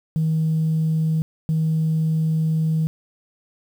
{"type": "tone pair in turn", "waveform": "sine", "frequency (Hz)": [159, 159], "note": ["D#3", "D#3"], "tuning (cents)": [38, 38], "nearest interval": "unison", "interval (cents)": 0, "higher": "neither", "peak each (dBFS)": -16, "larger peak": "neither", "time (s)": [[0.16, 1.22], [1.49, 2.87]], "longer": "second", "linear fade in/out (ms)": 0, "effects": ["tanh soft clip ceiling -14 dBFS", "8-bit"]}